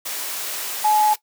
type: tone in noise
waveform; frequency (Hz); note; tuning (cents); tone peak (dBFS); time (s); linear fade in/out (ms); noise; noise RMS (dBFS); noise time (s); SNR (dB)
sine; 850; G#5; +40; -14; 0.84-1.14; 10; white; -28; 0.05-1.16; +11
effects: noise-tail reverb RT60 0.1 s tail -17 dB re dry + high-pass 400 Hz 12 dB/octave